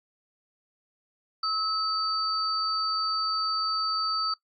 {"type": "tone pair together", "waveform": "sine", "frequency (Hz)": [1290, 4597], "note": ["E6", "D8"], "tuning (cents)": [-38, -38], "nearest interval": "octave + minor seventh", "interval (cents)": 2200, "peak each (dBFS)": -28, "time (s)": [1.43, 4.34], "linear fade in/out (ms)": 5, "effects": ["noise-tail reverb RT60 0.1 s tail -18 dB re dry", "AAC 64 kbps"]}